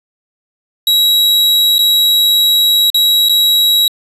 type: tone with dropouts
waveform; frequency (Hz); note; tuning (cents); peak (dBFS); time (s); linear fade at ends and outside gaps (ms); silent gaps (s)
45% pulse; 3866; B7; -38; -8; 0.87-3.88; 2; 1.783-1.79 / 2.902-2.944 / 3.287-3.294
effects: resampled to 32000 Hz + 8-bit